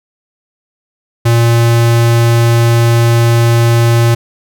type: tone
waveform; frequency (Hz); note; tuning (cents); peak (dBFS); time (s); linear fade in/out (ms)
square; 117; A#2; +7; -7; 1.25-4.15; 10
effects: none